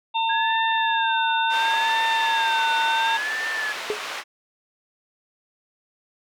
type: harmonic tone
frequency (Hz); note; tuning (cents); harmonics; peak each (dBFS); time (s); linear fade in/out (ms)
905; A5; +48; 1 / 3 / 4; -21 / -30 / -28; 0.14-3.18; 20
type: tone with vibrato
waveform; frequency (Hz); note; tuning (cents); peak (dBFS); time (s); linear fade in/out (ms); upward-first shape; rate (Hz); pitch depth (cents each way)
sine; 1628; G#6; -35; -25; 0.29-3.73; 10; sine; 0.71; 160
type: band-pass noise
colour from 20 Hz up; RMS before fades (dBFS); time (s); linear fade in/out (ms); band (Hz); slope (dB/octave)
white; -32; 1.49-4.24; 50; 570 to 2800; 12
type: tone with exponential decay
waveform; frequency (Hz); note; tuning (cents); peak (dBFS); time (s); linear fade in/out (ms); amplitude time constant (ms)
sine; 422.1; G#4; +28; -18; 3.9-4.02; 1; 25
effects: none